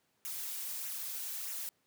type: noise with flanger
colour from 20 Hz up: blue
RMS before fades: -40 dBFS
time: 0.25-1.69 s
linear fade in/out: 0 ms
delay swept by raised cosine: 0.21 to 5.61 ms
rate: 1.6 Hz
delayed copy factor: -0.6
effects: pink hiss -75 dBFS RMS until 1.86 s + high-pass 150 Hz 12 dB/octave